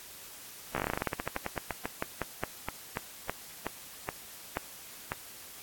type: slowing click train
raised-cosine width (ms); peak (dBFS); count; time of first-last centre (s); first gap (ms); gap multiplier
0.5; -15; 30; 0.75-5.119; 14; 1.14
effects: white hiss -48 dBFS RMS until 5.62 s + AAC 64 kbps